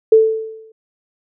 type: tone with exponential decay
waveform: sine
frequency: 441.8 Hz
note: A4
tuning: 7 cents sharp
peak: -3 dBFS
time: 0.12-0.72 s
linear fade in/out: 5 ms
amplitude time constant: 130 ms
effects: none